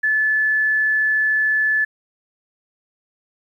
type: tone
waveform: sine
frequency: 1733 Hz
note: A6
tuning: 27 cents flat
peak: -15 dBFS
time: 0.03-1.85 s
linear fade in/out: 10 ms
effects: 9-bit